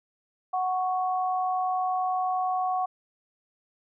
sine tone pair together, 740 / 1108.7 Hz, F#5 / C#6, 0 / 0 cents, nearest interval perfect fifth, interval 700 cents, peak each -25 / -31 dBFS, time 0.53-2.86 s, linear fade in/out 10 ms, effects none

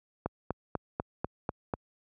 click train, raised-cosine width 1 ms, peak -16 dBFS, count 7, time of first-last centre 0.26-1.738 s, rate 4.06 Hz, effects high-pass 60 Hz 12 dB/octave

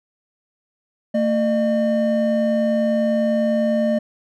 triangle tone pair together, 225 / 605 Hz, A3 / D#5, +39 / -49 cents, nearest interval octave + perfect fourth, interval 1712 cents, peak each -17 dBFS, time 1.14-3.99 s, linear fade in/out 10 ms, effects none

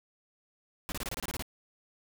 pink noise bursts, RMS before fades -36 dBFS, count 10, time 0.89-1.424 s, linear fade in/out 0 ms, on 30 ms, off 26 ms, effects none

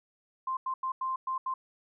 sine tone bursts at uneven times, 1046.5 Hz, C6, in tune, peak -29 dBFS, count 6, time 0.47-0.57 / 0.66-0.74 / 0.83-0.92 / 1.01-1.16 / 1.27-1.38 / 1.46-1.54 s, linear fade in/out 5 ms, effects none

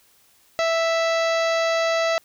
harmonic tone, 659.3 Hz, E5, in tune, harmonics 1 / 2 / 3 / 4 / 5 / 6 / 7 / 8 / 9 / 10, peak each -20 / -27 / -28 / -32 / -37 / -34 / -36 / -40 / -43 / -40 dBFS, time 0.59-2.18 s, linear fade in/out 0 ms, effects white hiss -58 dBFS RMS until 2.24 s

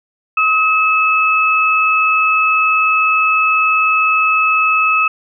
sine tone pair together, 1273 / 2601 Hz, D#6 / E7, +39 / -24 cents, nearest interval octave, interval 1237 cents, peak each -13 dBFS, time 0.37-5.08 s, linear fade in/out 5 ms, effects none

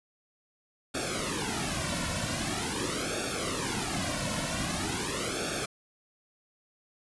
pink noise with flanger, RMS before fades -32 dBFS, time 0.94-5.66 s, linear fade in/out 10 ms, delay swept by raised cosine 0.99 to 2.49 ms, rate 0.44 Hz, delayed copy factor -0.9, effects resampled to 24000 Hz

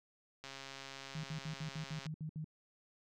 click train, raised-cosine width 0.2 ms, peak -30 dBFS, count 222, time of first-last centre 0.44-2.065 s, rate 136 Hz
sine tone bursts, 155.56 Hz, D#3, in tune, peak -39 dBFS, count 9, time 1.15-2.444 s, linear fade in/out 2 ms, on 86 ms, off 65 ms
effects none

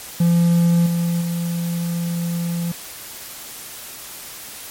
triangle tone with level steps, 170.8 Hz, F3, 38 cents flat, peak -10 / -15 / -18 dBFS, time 0.2-2.72 s, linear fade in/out 5 ms, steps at 0.86 / 1.21 s, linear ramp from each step 5 ms, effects white hiss -35 dBFS RMS until 4.7 s + MP3 64 kbps

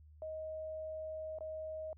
sine tone with dropouts, 628 Hz, D#5, 16 cents sharp, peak -40 dBFS, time 0.22-1.93 s, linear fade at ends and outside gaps 1 ms, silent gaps 1.386-1.407 s, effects added 76 Hz sine -56 dBFS peak until 1.97 s

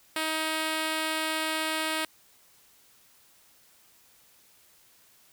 5% pulse tone, 315.8 Hz, D#4, 26 cents sharp, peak -16 dBFS, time 0.16-2.05 s, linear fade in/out 2 ms, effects white hiss -60 dBFS RMS until 5.32 s

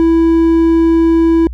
triangle tone, 329.6 Hz, E4, in tune, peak -5 dBFS, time 0-1.47 s, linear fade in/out 0 ms, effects added 60 Hz sine -22 dBFS peak until 1.53 s

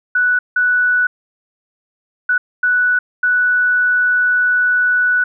sine tone bursts at uneven times, 1480 Hz, F#6, in tune, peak -11 dBFS, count 5, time 0.15-0.39 / 0.56-1.07 / 2.29-2.38 / 2.63-2.99 / 3.23-5.24 s, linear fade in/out 5 ms, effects none

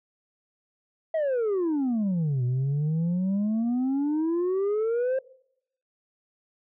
sine exponential two-way sweep, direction down then up, 659.3 to 121.6 to 535 Hz, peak -20 dBFS, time 1.14-5.19 s, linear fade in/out 5 ms, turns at 2.44 s, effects noise-tail reverb RT60 0.8 s tail -25 dB re dry + tanh soft clip ceiling -22 dBFS

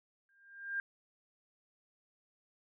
sine tone with exponential growth, 1600 Hz, G6, 35 cents sharp, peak -31 dBFS, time 0.29-0.8 s, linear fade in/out 1 ms, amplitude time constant 110 ms, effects none

